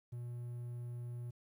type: tone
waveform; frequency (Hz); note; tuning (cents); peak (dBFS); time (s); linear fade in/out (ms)
triangle; 120.7; B2; -39; -39; 0.12-1.31; 10
effects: 12-bit